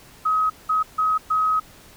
sine tone bursts at uneven times, 1269 Hz, D#6, 34 cents sharp, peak -17 dBFS, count 4, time 0.25-0.5 / 0.69-0.83 / 0.98-1.18 / 1.3-1.6 s, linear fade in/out 10 ms, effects pink hiss -48 dBFS RMS until 1.96 s

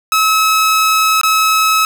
sawtooth tone with dropouts, 1290 Hz, E6, 38 cents flat, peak -6 dBFS, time 0.12-1.85 s, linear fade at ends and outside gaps 1 ms, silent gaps 1.213-1.233 s, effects none

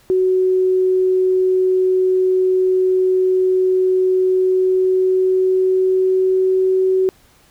sine tone with pitch glide, 372.1 to 376.2 Hz, F#4 to F#4, +10 to +29 cents, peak -12 dBFS, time 0.1-7.09 s, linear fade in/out 0 ms, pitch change +19 cents, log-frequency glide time 4.25-6.92 s, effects pink hiss -52 dBFS RMS until 7.5 s

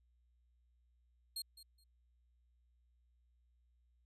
sawtooth tone with echo, 4236 Hz, C8, 21 cents sharp, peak -37 dBFS, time 1.36-1.42 s, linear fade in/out 5 ms, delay 210 ms, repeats 2, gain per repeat -15 dB, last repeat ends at 1.84 s, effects added 60 Hz sine -70 dBFS peak until 4.05 s + resampled to 32000 Hz

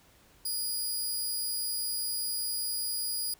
15% pulse tone, 4895 Hz, D#8, 29 cents flat, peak -24 dBFS, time 0.45-3.34 s, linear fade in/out 5 ms, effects pink hiss -61 dBFS RMS until 3.39 s

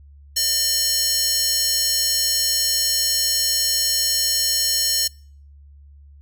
square tone with high-pass filter, 604 Hz, D5, 48 cents sharp, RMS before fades -20 dBFS, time 0.36-5.08 s, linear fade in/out 10 ms, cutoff 5000 Hz, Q 1.8, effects noise-tail reverb RT60 0.5 s tail -26 dB re dry + added 71 Hz sine -43 dBFS peak until 6.21 s

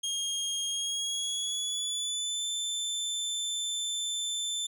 25% pulse tone with pitch glide, 3244 to 3538 Hz, G#7 to A7, -41 to +9 cents, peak -26 dBFS, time 0.03-4.67 s, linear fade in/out 10 ms, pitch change +150 cents, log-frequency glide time 0.67-2.46 s, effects none

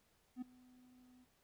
triangle tone with ADSR envelope, 251.2 Hz, B3, 30 cents sharp, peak -37 dBFS, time 0.36-1.26 s, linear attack 58 ms, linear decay 9 ms, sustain -23 dB, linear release 38 ms, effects pink hiss -75 dBFS RMS until 1.43 s

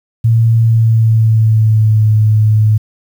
sine tone with pitch glide, 114 to 107.79 Hz, A#2 to A2, -38 to -35 cents, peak -6 dBFS, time 0.24-2.78 s, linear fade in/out 10 ms, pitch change -97 cents, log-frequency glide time 0.6-2.08 s, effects 7-bit

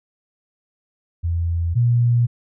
sine tone pair in turn, 84.6 / 119.64 Hz, E2 / A#2, +45 / +45 cents, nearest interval tritone, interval 600 cents, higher second, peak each -18 / -13 dBFS, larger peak second, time 1.23-1.75 / 1.75-2.27 s, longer neither, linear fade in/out 20 ms, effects none

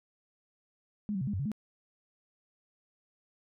sine tone with pitch steps, 208.4 / 189.8 / 132 / 204.8 / 94.3 / 140.6 / 213.4 Hz, G#3 / F#3 / C3 / G#3 / F#2 / C#3 / G#3, +6 / +44 / +16 / -24 / +33 / +25 / +47 cents, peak -30 dBFS, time 1.09-1.517 s, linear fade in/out 0 ms, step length 61 ms, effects none

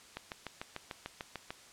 click train, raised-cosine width 0.3 ms, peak -23 dBFS, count 10, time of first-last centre 0.17-1.505 s, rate 6.74 Hz, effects white hiss -56 dBFS RMS until 1.72 s + low-pass 8000 Hz 12 dB/octave

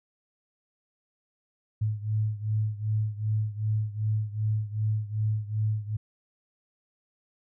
sine beating tone pair, 106.7 / 109.3 Hz, G#2 / A2, +47 / -11 cents, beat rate 2.6 Hz, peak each -27 / -30 dBFS, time 1.81-5.97 s, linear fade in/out 10 ms, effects none

